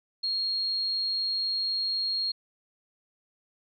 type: tone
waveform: sine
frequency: 4264 Hz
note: C8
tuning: 32 cents sharp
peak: -26 dBFS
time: 0.23-2.32 s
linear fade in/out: 10 ms
effects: none